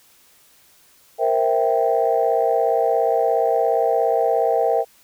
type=chord; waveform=sine; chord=C dominant seventh; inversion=third; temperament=equal; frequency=466.2 / 523.3 / 659.3 / 784 Hz; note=Bb4 / C5 / E5 / G5; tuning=0 / 0 / 0 / 0 cents; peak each=-20 / -23 / -20 / -21 dBFS; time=1.18-4.85 s; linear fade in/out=50 ms; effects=tanh soft clip ceiling -6 dBFS + white hiss -54 dBFS RMS until 5.03 s